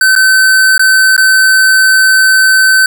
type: tone with dropouts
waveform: square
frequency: 1532 Hz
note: G6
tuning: 40 cents flat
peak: -5 dBFS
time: 0.01-2.86 s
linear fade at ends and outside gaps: 2 ms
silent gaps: 0.153-0.161 / 0.779-0.794 / 1.165-1.178 s
effects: none